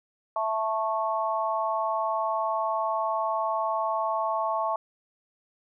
sine chord, A major, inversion second, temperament just, 660 / 880 / 1100 Hz, E5 / A5 / C#6, +2 / 0 / -14 cents, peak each -29 dBFS, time 0.36-4.76 s, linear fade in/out 2 ms, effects none

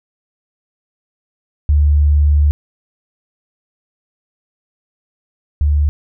sine tone pair in turn, 73.5 / 73.5 Hz, D2 / D2, +2 / +2 cents, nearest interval unison, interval 0 cents, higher neither, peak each -8 / -10 dBFS, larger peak first, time 1.69-2.51 / 5.61-5.89 s, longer first, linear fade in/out 0 ms, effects none

